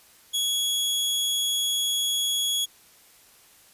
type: tone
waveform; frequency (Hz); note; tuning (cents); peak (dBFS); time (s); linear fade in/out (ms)
sawtooth; 3347; G#7; +13; -20; 0.33-2.66; 20
effects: white hiss -55 dBFS RMS until 3.73 s + resampled to 32000 Hz